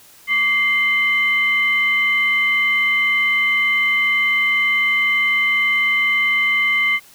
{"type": "tone with frequency modulation", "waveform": "sine", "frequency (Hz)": 2094, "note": "C7", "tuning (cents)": 1, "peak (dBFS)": -14, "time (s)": [0.27, 7], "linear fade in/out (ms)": 50, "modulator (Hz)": 938, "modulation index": 0.46, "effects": ["white hiss -47 dBFS RMS until 7.14 s"]}